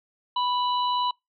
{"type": "harmonic tone", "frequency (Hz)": 987.8, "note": "B5", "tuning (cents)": 0, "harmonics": [1, 3, 4], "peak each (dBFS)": [-23, -33, -33], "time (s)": [0.36, 1.11], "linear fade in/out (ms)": 5, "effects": ["noise-tail reverb RT60 0.2 s tail -26 dB re dry"]}